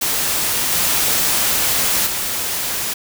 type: noise with level steps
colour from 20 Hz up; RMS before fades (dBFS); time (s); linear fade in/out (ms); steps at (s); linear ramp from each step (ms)
white; -19 / -17 / -22; 0.01-2.94; 10; 0.71 / 2.06; 10
effects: none